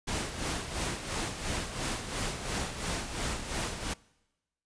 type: noise with tremolo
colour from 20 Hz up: pink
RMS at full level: -32 dBFS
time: 0.07-3.94 s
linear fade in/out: 10 ms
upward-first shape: sine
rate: 2.9 Hz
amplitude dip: 60%
effects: noise-tail reverb RT60 1.0 s tail -23 dB re dry + resampled to 22050 Hz